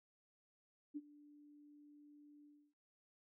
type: tone with ADSR envelope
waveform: sine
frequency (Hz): 293.7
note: D4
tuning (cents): 0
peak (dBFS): -40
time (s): 0.94-2.74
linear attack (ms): 26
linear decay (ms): 39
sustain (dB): -20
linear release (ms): 300
effects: none